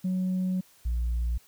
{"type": "tone pair in turn", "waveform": "sine", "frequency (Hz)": [185, 58.81], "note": ["F#3", "A#1"], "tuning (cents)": [0, 16], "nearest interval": "octave + minor sixth", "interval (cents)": 1984, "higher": "first", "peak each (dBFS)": -23, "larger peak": "neither", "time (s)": [[0.04, 0.61], [0.85, 1.38]], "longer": "first", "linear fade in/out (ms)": 10, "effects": ["tanh soft clip ceiling -23 dBFS", "white hiss -59 dBFS RMS until 1.47 s"]}